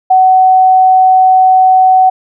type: tone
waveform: sine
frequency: 750 Hz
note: F#5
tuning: 23 cents sharp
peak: -3 dBFS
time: 0.1-2.1 s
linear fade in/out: 10 ms
effects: none